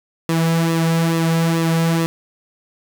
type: tone with flanger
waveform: sawtooth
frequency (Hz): 164.81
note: E3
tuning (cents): 0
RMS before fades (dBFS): -17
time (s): 0.29-2.06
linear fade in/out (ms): 0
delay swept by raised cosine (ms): 1.3 to 3.4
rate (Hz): 2.3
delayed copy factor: -0.6
effects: none